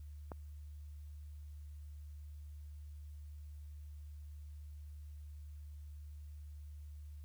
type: click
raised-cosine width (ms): 1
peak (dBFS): -30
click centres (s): 0.318
effects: added 74 Hz sine -47 dBFS peak until 7.24 s + white hiss -74 dBFS RMS until 7.24 s